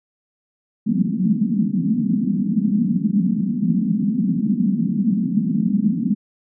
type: band-pass noise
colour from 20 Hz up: white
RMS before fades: -19 dBFS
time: 0.86-6.15 s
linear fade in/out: 20 ms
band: 180 to 230 Hz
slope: 48 dB/octave
effects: none